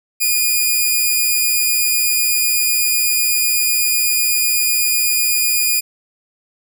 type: tone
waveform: 5% pulse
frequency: 2444 Hz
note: D#7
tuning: 32 cents flat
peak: -4 dBFS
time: 0.2-5.81 s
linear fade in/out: 20 ms
effects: none